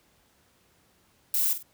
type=noise with echo; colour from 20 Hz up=violet; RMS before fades=-25 dBFS; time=1.34-1.53 s; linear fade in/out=2 ms; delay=49 ms; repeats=2; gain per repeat=-10 dB; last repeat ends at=1.628 s; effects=pink hiss -64 dBFS RMS until 1.73 s + high-pass 60 Hz 12 dB/octave